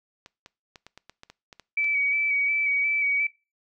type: clicks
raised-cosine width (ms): 0.2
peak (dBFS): -27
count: 11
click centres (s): 0.261 / 0.461 / 0.758 / 0.866 / 0.976 / 1.096 / 1.234 / 1.3 / 1.528 / 1.597 / 1.844
type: tone with vibrato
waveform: sine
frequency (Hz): 2287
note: D7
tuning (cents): -47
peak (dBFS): -21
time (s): 1.77-3.27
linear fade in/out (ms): 5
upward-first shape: square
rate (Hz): 2.8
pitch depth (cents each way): 21
effects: noise-tail reverb RT60 0.3 s tail -23 dB re dry